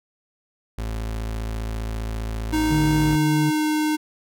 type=tone; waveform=35% pulse; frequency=55 Hz; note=A1; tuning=in tune; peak=-24 dBFS; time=0.78-3.16 s; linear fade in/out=5 ms
type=tone with pitch glide; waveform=square; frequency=310 to 306.1 Hz; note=D#4 to D#4; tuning=-6 to -28 cents; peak=-20 dBFS; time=2.52-3.97 s; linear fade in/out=20 ms; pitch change=-22 cents; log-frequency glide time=2.9-3.66 s
type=tone with vibrato; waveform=triangle; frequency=149.4 Hz; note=D3; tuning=30 cents sharp; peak=-18 dBFS; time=2.7-3.51 s; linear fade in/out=20 ms; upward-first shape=triangle; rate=4.7 Hz; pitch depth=11 cents each way
effects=none